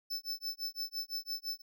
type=tone with tremolo; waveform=square; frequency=5274 Hz; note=E8; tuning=in tune; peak=-34 dBFS; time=0.1-1.62 s; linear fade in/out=10 ms; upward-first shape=sine; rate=5.9 Hz; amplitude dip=100%; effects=none